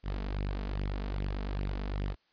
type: tone with flanger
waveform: sawtooth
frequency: 49 Hz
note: G1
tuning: in tune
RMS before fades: -34 dBFS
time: 0.03-2.16 s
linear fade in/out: 50 ms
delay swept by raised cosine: 0.35 to 4.65 ms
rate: 2.5 Hz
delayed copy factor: +0.6
effects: white hiss -71 dBFS RMS until 2.32 s + resampled to 11025 Hz